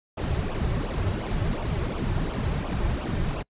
brown noise with flanger, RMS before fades -27 dBFS, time 0.17-3.43 s, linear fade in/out 10 ms, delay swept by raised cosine 0.48 to 4.28 ms, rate 2.8 Hz, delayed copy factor -0.7, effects noise-tail reverb RT60 0.1 s tail -26 dB re dry + resampled to 8000 Hz

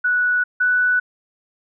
sine tone pair in turn, 1474 / 1485.1 Hz, F#6 / F#6, -7 / +6 cents, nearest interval unison, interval 13 cents, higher second, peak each -15 / -14 dBFS, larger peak second, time 0.04-0.44 / 0.6-1 s, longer neither, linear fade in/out 10 ms, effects none

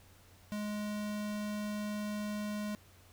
square tone, 209.1 Hz, G#3, 12 cents sharp, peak -36 dBFS, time 0.52-2.75 s, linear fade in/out 0 ms, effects added 91 Hz sine -61 dBFS peak until 3.12 s + pink hiss -62 dBFS RMS until 3.12 s

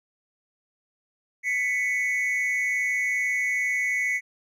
triangle tone pair together, 1994.6 / 2217 Hz, B6 / C#7, +17 / 0 cents, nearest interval major second, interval 183 cents, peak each -24 dBFS, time 1.43-4.21 s, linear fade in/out 50 ms, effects none

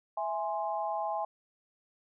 sine chord, E augmented, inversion none, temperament equal, 659.3 / 830.6 / 1046.5 Hz, E5 / G#5 / B#5, 0 / 0 / 0 cents, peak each -35 / -33 / -38 dBFS, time 0.17-1.25 s, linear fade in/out 5 ms, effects none

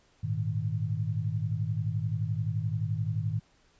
sine chord, Ab suspended second, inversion none, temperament equal with one note detuned, 103.83 / 115.34 / 155.56 Hz, Ab2 / Bb2 / Eb3, 0 / -18 / 0 cents, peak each -31 / -32 / -33 dBFS, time 0.23-3.4 s, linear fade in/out 10 ms, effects pink hiss -65 dBFS RMS until 3.79 s + resampled to 16000 Hz

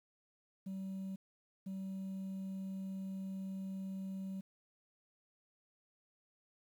sine tone bursts at uneven times, 191.6 Hz, G3, 39 cents flat, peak -37 dBFS, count 2, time 0.66-1.16 / 1.66-4.41 s, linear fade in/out 10 ms, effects tanh soft clip ceiling -39 dBFS + 11-bit

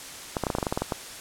clicks, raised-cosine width 1 ms, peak -11 dBFS, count 12, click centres 0.368 / 0.437 / 0.468 / 0.502 / 0.551 / 0.585 / 0.628 / 0.668 / 0.725 / 0.775 / 0.82 / 0.922 s, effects white hiss -40 dBFS RMS until 1.2 s + low-pass 10000 Hz 12 dB/octave

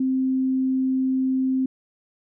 sine tone, 261.6 Hz, C4, in tune, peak -19 dBFS, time 0-1.66 s, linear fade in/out 5 ms, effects none

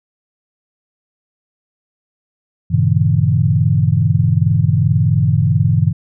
sine chord, G diminished seventh, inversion none, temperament equal with one note detuned, 98 / 116.54 / 138.59 / 161.24 Hz, G2 / Bb2 / Db3 / Fb3, 0 / 0 / 0 / -38 cents, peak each -16 dBFS, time 2.7-5.93 s, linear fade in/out 20 ms, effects none

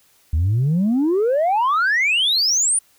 sine exponential sweep, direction up, 73.42 to 9720 Hz, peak -13 dBFS, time 0.33-2.79 s, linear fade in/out 5 ms, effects tanh soft clip ceiling -13 dBFS + white hiss -57 dBFS RMS until 2.98 s

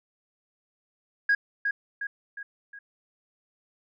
sine tone with echo, 1643 Hz, G#6, 19 cents flat, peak -17 dBFS, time 1.29-1.35 s, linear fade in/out 5 ms, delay 360 ms, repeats 4, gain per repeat -6 dB, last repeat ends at 2.79 s, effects tanh soft clip ceiling -16 dBFS

